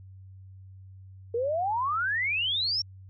sine exponential sweep, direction up, 451.8 to 5588 Hz, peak -25 dBFS, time 1.34-2.82 s, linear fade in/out 5 ms, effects added 95 Hz sine -45 dBFS peak until 3.09 s

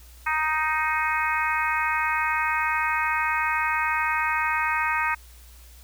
harmonic tone with a mistuned harmonic, 311.2 Hz, D#4, in tune, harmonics 3 / 4 / 5 / 6 / 7 / 8, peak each -27 / -28 / -29 / -30 / -30 / -31 dBFS, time 0.26-5.15 s, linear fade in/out 10 ms, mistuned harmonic 8, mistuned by +22 cents, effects added 60 Hz sine -46 dBFS peak until 5.83 s + white hiss -53 dBFS RMS until 5.83 s

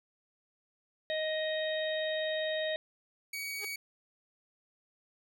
harmonic tone, 625 Hz, D#5, 8 cents sharp, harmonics 1 / 3 / 4 / 5 / 6, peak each -32 / -38 / -49 / -47 / -39 dBFS, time 1.1-2.76 s, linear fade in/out 0 ms
sawtooth tone, 2256 Hz, C#7, 30 cents sharp, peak -33 dBFS, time 3.33-3.76 s, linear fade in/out 5 ms
sawtooth tone with exponential growth, 415.3 Hz, G#4, in tune, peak -36 dBFS, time 3.56-3.65 s, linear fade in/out 5 ms, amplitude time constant 19 ms
effects none

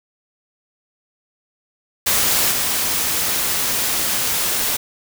white noise with level steps, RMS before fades -17 / -20 dBFS, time 2.06-4.77 s, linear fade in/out 10 ms, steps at 2.51 s, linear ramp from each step 5 ms, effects none

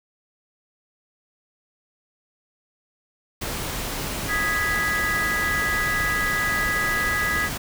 pink noise, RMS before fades -29 dBFS, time 3.41-7.58 s, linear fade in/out 10 ms
sine chord, G# minor, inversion second, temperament equal, 1244.5 / 1661.2 / 1975.5 Hz, D#6 / G#6 / B6, 0 / 0 / 0 cents, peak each -29 / -25 / -25 dBFS, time 4.27-7.5 s, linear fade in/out 50 ms
click, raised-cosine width 1 ms, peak -20 dBFS, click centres 6.561 s
effects none

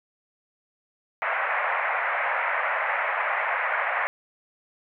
white band-pass noise, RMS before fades -26 dBFS, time 1.22-4.07 s, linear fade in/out 0 ms, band 560 to 2200 Hz, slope 48 dB/octave, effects none

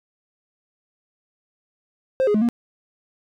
triangle tone with pitch steps, 526 / 415.7 / 213.1 / 236.9 Hz, C5 / G#4 / G#3 / A#3, +9 / +2 / +45 / +28 cents, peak -13 dBFS, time 2.2-2.488 s, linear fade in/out 0 ms, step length 72 ms, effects tanh soft clip ceiling -9 dBFS

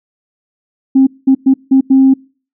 sine tone bursts at uneven times, 266.5 Hz, C4, 32 cents sharp, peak -3 dBFS, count 5, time 0.95-1.07 / 1.27-1.35 / 1.46-1.54 / 1.71-1.81 / 1.9-2.14 s, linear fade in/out 10 ms, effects noise-tail reverb RT60 0.4 s tail -26 dB re dry + tanh soft clip ceiling 0 dBFS

